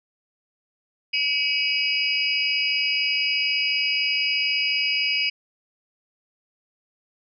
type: tone cluster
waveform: sine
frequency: 2283 / 2560 / 2904 / 4928 Hz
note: D7 / D#7 / F#7 / D#8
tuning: -50 / +49 / -33 / -17 cents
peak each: -26 dBFS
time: 1.13-5.3 s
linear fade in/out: 10 ms
effects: none